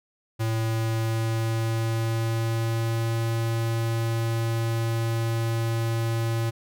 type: tone with pitch glide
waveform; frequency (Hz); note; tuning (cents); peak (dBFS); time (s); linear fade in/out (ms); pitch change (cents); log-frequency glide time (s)
square; 112.4 to 114.43; A2 to A#2; +37 to -32; -24; 0.39-6.51; 20; +31; 0.65-3.18
effects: none